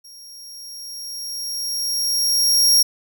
sawtooth tone with level ramp, 5588 Hz, F8, in tune, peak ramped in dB -38 to -8 dBFS, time 0.04-2.83 s, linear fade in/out 10 ms, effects none

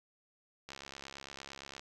click train, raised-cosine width 0.2 ms, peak -28 dBFS, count 77, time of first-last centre 0.69-1.795 s, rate 68.8 Hz, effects none

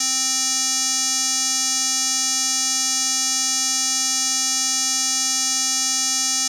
square tone with band-pass filter, 261.6 Hz, C4, in tune, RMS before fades -21 dBFS, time 0-6.48 s, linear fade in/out 5 ms, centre 6200 Hz, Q 4.4, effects none

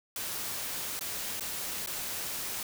white noise with dropouts, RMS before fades -36 dBFS, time 0.16-2.63 s, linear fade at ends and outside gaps 2 ms, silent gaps 0.993-1.009 / 1.398-1.407 / 1.862-1.872 s, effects none

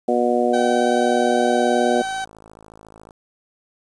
harmonic tone, 121.3 Hz, B2, 31 cents flat, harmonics 2 / 3 / 4 / 5 / 6, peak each -22 / -22 / -22 / -22 / -22 dBFS, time 0.08-2.02 s, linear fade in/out 5 ms
30% pulse tone with vibrato, 767 Hz, G5, 38 cents flat, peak -21 dBFS, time 0.53-2.25 s, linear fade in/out 10 ms, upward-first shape sine, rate 18 Hz, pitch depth 13 cents each way
click train, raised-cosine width 1 ms, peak -29 dBFS, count 63, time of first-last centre 1.96-3.108 s, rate 54 Hz
effects resampled to 22050 Hz + 8-bit

